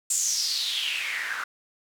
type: noise with band-pass filter sweep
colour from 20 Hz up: white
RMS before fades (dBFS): -28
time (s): 0.1-1.44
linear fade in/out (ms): 5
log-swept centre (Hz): 7800 to 1400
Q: 5.7
effects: none